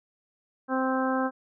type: harmonic tone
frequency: 261.3 Hz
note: C4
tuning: 2 cents flat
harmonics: 1 / 2 / 3 / 4 / 5 / 6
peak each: -27 / -30 / -32 / -33 / -34 / -35 dBFS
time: 0.68-1.31 s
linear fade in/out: 50 ms
effects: none